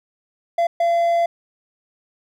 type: tone bursts at uneven times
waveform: triangle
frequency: 682 Hz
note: F5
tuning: 41 cents flat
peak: -13 dBFS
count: 2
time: 0.58-0.67 / 0.8-1.26 s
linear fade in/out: 5 ms
effects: none